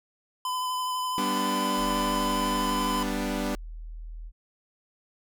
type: tone with vibrato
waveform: square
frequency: 1011 Hz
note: B5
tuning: 40 cents sharp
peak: -28 dBFS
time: 0.45-3.03 s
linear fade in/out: 2 ms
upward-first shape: sine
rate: 12 Hz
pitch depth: 15 cents each way
type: chord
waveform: sawtooth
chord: G major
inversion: none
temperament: equal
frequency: 196 / 246.9 / 293.7 Hz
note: G3 / B3 / D4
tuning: 0 / 0 / 0 cents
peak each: -28 dBFS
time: 1.18-3.55 s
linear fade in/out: 0 ms
type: tone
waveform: sine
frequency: 40.11 Hz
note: E1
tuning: 47 cents flat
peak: -36 dBFS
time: 1.76-4.32 s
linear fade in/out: 50 ms
effects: none